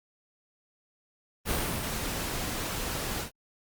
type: noise with ADSR envelope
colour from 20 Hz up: pink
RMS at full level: -28 dBFS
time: 1.45-3.31 s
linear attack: 49 ms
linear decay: 320 ms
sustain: -5 dB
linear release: 110 ms
effects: Opus 32 kbps